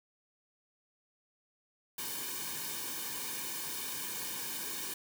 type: noise with comb filter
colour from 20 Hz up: white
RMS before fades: -39 dBFS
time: 1.98-4.94 s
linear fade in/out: 5 ms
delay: 1.5 ms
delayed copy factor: -0.95
effects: none